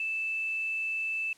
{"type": "tone with quantisation", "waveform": "sine", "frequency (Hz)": 2637, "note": "E7", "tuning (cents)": 0, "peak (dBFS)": -29, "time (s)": [0, 1.33], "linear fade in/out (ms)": 2, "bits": 9, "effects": ["white hiss -60 dBFS RMS until 1.37 s", "low-pass 9000 Hz 12 dB/octave"]}